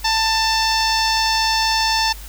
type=tone with low-pass filter; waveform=sawtooth; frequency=889 Hz; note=A5; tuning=18 cents sharp; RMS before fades=-18 dBFS; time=0.04-2.13 s; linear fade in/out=10 ms; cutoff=5200 Hz; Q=4.8; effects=added 50 Hz sine -33 dBFS peak until 2.28 s + white hiss -40 dBFS RMS until 2.28 s